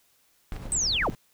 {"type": "noise with tremolo", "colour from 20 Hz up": "brown", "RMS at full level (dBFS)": -35, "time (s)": [0.52, 1.15], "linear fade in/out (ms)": 2, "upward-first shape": "square", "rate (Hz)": 10, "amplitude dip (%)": 35}
{"type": "clicks", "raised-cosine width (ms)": 0.3, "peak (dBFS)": -27, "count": 2, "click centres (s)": [0.522, 0.564]}
{"type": "linear sweep", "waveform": "sine", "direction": "down", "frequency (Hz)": [8372, 73.42], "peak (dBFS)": -23, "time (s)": [0.72, 1.1], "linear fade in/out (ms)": 0}
{"effects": ["white hiss -65 dBFS RMS until 1.33 s"]}